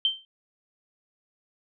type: tone with exponential decay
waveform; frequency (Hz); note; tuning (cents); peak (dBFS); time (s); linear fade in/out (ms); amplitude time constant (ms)
sine; 3123; G7; -7; -17; 0.05-0.25; 1; 42
effects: none